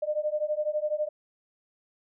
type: beating tone pair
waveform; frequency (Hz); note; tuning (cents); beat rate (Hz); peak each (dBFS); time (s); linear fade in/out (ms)
sine; 599 / 611; D5 / D#5; +34 / -32; 12; -29; 0.02-1.09; 10
effects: none